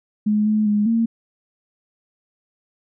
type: tone with pitch steps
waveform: sine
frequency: 210.9 / 214.1 / 208.2 / 228.5 Hz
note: G#3 / A3 / G#3 / A#3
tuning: +27 / -47 / +5 / -34 cents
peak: -15 dBFS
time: 0.26-1.06 s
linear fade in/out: 10 ms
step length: 200 ms
effects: none